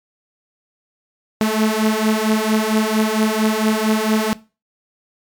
sawtooth beating tone pair, 215.3 / 219.7 Hz, A3 / A3, -37 / -2 cents, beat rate 4.4 Hz, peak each -14 dBFS, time 1.41-4.33 s, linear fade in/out 0 ms, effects noise-tail reverb RT60 0.3 s tail -19 dB re dry + MP3 96 kbps

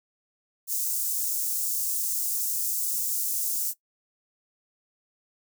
white high-pass noise, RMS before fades -28 dBFS, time 0.67-3.74 s, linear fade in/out 50 ms, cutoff 6400 Hz, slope 24 dB/octave, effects noise-tail reverb RT60 0.1 s tail -18 dB re dry

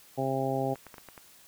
harmonic tone, 133.7 Hz, C3, 38 cents sharp, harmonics 1 / 2 / 3 / 4 / 5 / 6, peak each -34 / -34 / -34 / -34 / -34 / -34 dBFS, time 0.17-0.75 s, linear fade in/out 20 ms
clicks, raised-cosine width 0.5 ms, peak -30 dBFS, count 6, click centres 0.757 / 0.867 / 0.942 / 0.982 / 1.087 / 1.178 s
effects white hiss -56 dBFS RMS until 1.47 s

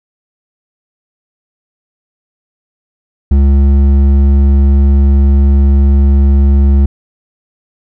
sine tone with hard clipping, 69.3 Hz, C#2, in tune, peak -6 dBFS, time 3.31-6.86 s, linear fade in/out 5 ms, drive 8 dB, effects none

